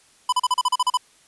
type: tone bursts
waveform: square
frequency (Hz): 1000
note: B5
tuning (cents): +21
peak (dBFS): -17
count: 10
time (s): 0.29-0.973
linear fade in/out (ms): 5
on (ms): 35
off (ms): 37
effects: white hiss -56 dBFS RMS until 1.27 s + resampled to 24000 Hz